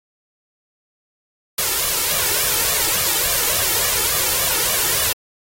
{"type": "noise with flanger", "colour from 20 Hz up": "white", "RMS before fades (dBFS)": -19, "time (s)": [1.58, 5.13], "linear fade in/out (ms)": 5, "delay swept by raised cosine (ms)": [1.7, 2.28], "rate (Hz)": 3.5, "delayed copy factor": 0.7, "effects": ["AAC 48 kbps"]}